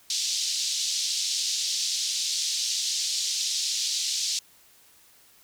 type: band-pass noise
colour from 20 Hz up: white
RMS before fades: -28 dBFS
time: 0.1-4.39 s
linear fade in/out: 2 ms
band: 3600 to 6400 Hz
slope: 24 dB/octave
effects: white hiss -57 dBFS RMS until 5.43 s